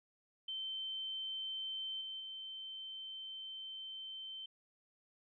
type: tone with level steps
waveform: sine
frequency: 3097 Hz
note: G7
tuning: 22 cents flat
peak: -39 / -42 / -44 dBFS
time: 0.48-4.46 s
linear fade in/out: 5 ms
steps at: 2.01 / 2.2 s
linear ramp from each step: 2 ms
effects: none